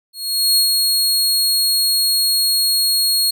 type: tone with ADSR envelope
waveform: sawtooth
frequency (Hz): 4300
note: C8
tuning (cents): +47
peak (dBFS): -8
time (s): 0.13-3.31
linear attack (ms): 440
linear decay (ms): 100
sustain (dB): -3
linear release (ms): 9
effects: none